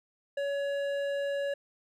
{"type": "tone with hard clipping", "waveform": "sine", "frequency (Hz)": 563, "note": "C#5", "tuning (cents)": 27, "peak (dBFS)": -31, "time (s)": [0.37, 1.54], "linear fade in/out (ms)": 5, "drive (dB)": 10, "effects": []}